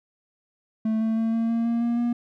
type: tone with pitch steps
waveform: triangle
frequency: 220 / 222.6 / 225.1 / 227.8 / 230.4 / 233.1 / 235.8 / 238.5 Hz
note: A3 / A3 / A3 / A#3 / A#3 / A#3 / A#3 / A#3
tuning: 0 / +20 / +40 / -40 / -20 / 0 / +20 / +40 cents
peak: -19 dBFS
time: 0.85-2.13 s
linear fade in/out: 5 ms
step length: 160 ms
effects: none